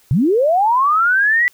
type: linear sweep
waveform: sine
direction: up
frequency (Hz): 110 to 1983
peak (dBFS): -11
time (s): 0.11-1.48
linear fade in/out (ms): 0
effects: white hiss -53 dBFS RMS until 1.53 s